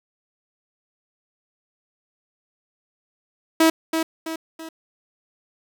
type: tone with echo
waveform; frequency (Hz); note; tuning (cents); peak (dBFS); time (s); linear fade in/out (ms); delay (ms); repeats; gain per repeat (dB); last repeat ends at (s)
sawtooth; 323.2; E4; -34; -9; 3.6-3.7; 5; 330; 3; -7; 4.69
effects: 8-bit